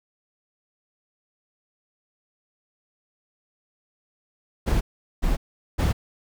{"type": "noise bursts", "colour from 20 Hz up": "brown", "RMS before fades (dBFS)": -21, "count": 3, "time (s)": [4.66, 5.93], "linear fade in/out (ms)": 20, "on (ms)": 150, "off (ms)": 410, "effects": []}